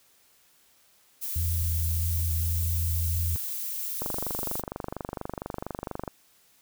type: noise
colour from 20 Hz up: violet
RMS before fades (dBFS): -33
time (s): 1.21-4.62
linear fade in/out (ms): 20
type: tone with vibrato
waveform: sine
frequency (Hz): 83.5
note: E2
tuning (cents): +23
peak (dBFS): -25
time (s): 1.36-3.36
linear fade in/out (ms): 0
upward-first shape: sine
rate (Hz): 1.7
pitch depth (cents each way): 18
type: click train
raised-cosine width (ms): 1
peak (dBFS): -18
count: 51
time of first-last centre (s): 4.02-6.078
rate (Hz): 24.3
effects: white hiss -62 dBFS RMS until 6.61 s